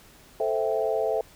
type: chord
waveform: sine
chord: A minor seventh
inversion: none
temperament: equal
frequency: 440 / 523.3 / 659.3 / 784 Hz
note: A4 / C5 / E5 / G5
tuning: 0 / 0 / 0 / 0 cents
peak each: -27 / -29 / -27 / -33 dBFS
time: 0.4-1.21 s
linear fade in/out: 2 ms
effects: pink hiss -53 dBFS RMS until 1.35 s